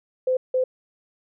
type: tone bursts at uneven times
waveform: sine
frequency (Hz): 513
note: C5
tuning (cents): -34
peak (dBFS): -18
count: 2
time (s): 0.27-0.37 / 0.54-0.64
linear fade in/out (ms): 5
effects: none